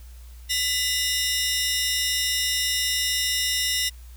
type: tone cluster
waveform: sawtooth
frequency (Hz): 1997 / 2861 / 3682 / 5380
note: B6 / F7 / A#7 / E8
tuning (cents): +19 / +41 / -22 / +34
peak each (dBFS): -25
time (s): 0.49-3.9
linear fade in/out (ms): 20
effects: added 60 Hz sine -40 dBFS peak until 4.16 s + white hiss -55 dBFS RMS until 4.16 s